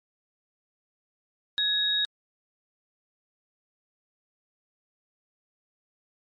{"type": "tone pair together", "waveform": "sine", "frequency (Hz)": [1680, 3776], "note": ["G#6", "A#7"], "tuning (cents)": [19, 22], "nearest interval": "octave + major second", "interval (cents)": 1403, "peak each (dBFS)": [-31, -23], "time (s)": [1.58, 2.05], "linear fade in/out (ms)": 0, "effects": ["MP3 48 kbps"]}